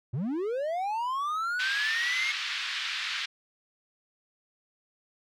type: linear sweep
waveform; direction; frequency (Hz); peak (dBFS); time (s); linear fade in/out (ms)
triangle; up; 105.8 to 2178; -26; 0.13-2.32; 10
type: band-pass noise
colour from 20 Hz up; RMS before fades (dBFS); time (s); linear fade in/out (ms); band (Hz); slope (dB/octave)
white; -33; 1.59-3.26; 10; 1400 to 4000; 24
effects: none